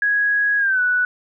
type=tone with pitch glide; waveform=sine; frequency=1661.2 to 1480 Hz; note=G#6 to F#6; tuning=0 to 0 cents; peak=-15 dBFS; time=0.02-1.05 s; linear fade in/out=2 ms; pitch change=-200 cents; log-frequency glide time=0.58-0.81 s; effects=none